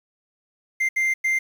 triangle tone bursts at uneven times, 2093 Hz, C7, in tune, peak -17 dBFS, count 3, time 0.8-0.89 / 0.96-1.14 / 1.24-1.39 s, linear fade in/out 10 ms, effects 8-bit

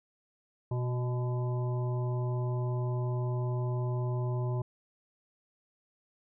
harmonic tone with a mistuned harmonic, 123.47 Hz, B2, in tune, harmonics 1 / 3 / 5 / 7 / 8, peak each -29 / -39 / -43 / -46 / -47 dBFS, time 0.71-4.62 s, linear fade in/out 5 ms, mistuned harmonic 8, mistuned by +43 cents, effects none

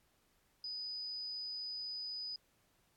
sine tone, 4978 Hz, D#8, in tune, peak -40 dBFS, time 0.64-2.36 s, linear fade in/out 2 ms, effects pink hiss -74 dBFS RMS until 2.96 s + AAC 64 kbps

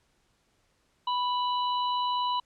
harmonic tone, 987.8 Hz, B5, in tune, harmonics 1 / 3 / 4, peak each -26 / -36 / -38 dBFS, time 1.07-2.4 s, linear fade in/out 5 ms, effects pink hiss -70 dBFS RMS until 2.45 s + low-pass 9000 Hz 12 dB/octave

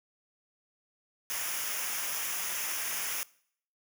white noise with comb filter, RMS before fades -34 dBFS, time 1.3-3.23 s, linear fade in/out 0 ms, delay 0.24 ms, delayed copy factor -0.7, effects noise-tail reverb RT60 0.6 s tail -22 dB re dry

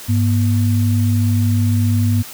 sine tone pair together, 101.3 / 240.7 Hz, G#2 / B3, -43 / -44 cents, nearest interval octave + minor third, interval 1499 cents, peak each -13 / -19 dBFS, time 0.08-2.23 s, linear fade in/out 20 ms, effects white hiss -34 dBFS RMS until 2.33 s

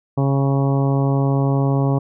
harmonic tone with a mistuned harmonic, 137.5 Hz, C#3, 14 cents flat, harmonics 1 / 2 / 3 / 4 / 5 / 6 / 7 / 8, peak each -16 / -22 / -26 / -28 / -30 / -32 / -33 / -34 dBFS, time 0.17-1.99 s, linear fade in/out 10 ms, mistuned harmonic 8, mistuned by +16 cents, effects none

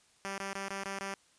5% pulse tone bursts, 196 Hz, G3, in tune, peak -25 dBFS, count 6, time 0.25-1.14 s, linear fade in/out 0 ms, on 130 ms, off 22 ms, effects white hiss -66 dBFS RMS until 1.38 s + resampled to 22050 Hz

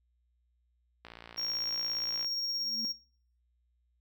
click train, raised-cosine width 0.3 ms, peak -30 dBFS, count 70, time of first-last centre 1.05-2.246 s, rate 57.7 Hz
triangle tone with tremolo, 5570 Hz, F8, 5 cents flat, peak -29 dBFS, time 1.37-2.93 s, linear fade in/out 20 ms, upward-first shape triangle, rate 17 Hz, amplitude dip 30%
sine tone with exponential growth, 228.3 Hz, A#3, 36 cents flat, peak -38 dBFS, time 2.47-2.85 s, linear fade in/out 0 ms, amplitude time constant 82 ms
effects noise-tail reverb RT60 0.5 s tail -21 dB re dry + added 60 Hz sine -70 dBFS peak until 4 s

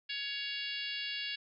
harmonic tone, 560 Hz, C#5, 18 cents sharp, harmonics 3 / 4 / 5 / 6 / 7 / 8 / 9, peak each -44 / -45 / -40 / -43 / -46 / -44 / -49 dBFS, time 0.09-1.36 s, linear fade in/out 10 ms, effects none

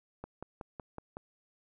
click train, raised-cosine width 1 ms, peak -27 dBFS, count 6, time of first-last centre 0.24-1.169 s, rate 5.38 Hz, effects none

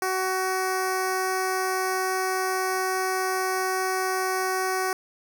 10% pulse tone with notch filter, 375.1 Hz, F#4, 24 cents sharp, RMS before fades -26 dBFS, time 0.02-4.93 s, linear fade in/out 2 ms, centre 3000 Hz, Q 1.1, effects none

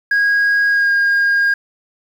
sine tone with pitch glide, 1642 to 1621.3 Hz, G#6 to G#6, -20 to -42 cents, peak -9 dBFS, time 0.11-1.54 s, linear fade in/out 5 ms, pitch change -22 cents, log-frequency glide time 0.69-0.91 s, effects tanh soft clip ceiling -10 dBFS + 7-bit

